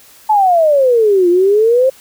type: exponential two-way sweep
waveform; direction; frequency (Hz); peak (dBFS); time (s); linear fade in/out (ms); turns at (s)
sine; down then up; 880 to 343.9 to 538; -7; 0.29-1.9; 10; 1.29
effects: white hiss -43 dBFS RMS until 2 s